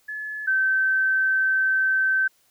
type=tone pair in turn; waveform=sine; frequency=1715 / 1544.2 Hz; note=A6 / G6; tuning=-45 / -26 cents; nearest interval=major second; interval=181 cents; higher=first; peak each=-29 / -18 dBFS; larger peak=second; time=0.08-0.47 / 0.47-2.28 s; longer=second; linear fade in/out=10 ms; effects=white hiss -63 dBFS RMS until 2.5 s